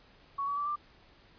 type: tone with pitch steps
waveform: sine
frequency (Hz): 1116 / 1138.1 / 1160.7 / 1183.7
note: C#6 / C#6 / D6 / D6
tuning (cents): +11 / +45 / -21 / +13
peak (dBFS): -30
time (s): 0.38-0.76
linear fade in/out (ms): 10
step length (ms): 95
effects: pink hiss -60 dBFS RMS until 1.38 s + resampled to 11025 Hz